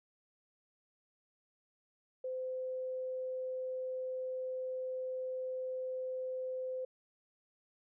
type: tone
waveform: sine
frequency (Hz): 514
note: C5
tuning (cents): -31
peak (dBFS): -36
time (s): 2.24-6.85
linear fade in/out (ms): 5
effects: none